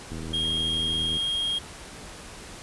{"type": "click train", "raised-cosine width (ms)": 3, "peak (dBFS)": -24, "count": 85, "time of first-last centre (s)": [0.12, 1.169], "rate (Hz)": 80.1}
{"type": "tone", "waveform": "triangle", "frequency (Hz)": 3246, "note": "G#7", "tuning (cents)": -40, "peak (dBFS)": -23, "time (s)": [0.33, 1.59], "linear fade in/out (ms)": 10}
{"effects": ["pink hiss -42 dBFS RMS until 2.62 s", "resampled to 24000 Hz"]}